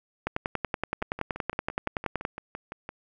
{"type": "two click trains", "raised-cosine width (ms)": 0.5, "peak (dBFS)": [-21, -12], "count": [12, 22], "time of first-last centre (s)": [[1.02, 2.891], [0.27, 2.251]], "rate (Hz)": [5.88, 10.6], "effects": []}